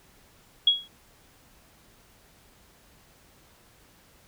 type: tone with exponential decay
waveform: sine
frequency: 3322 Hz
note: G#7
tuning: in tune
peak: -13 dBFS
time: 0.67-0.88 s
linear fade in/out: 5 ms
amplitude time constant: 45 ms
effects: pink hiss -58 dBFS RMS until 4.27 s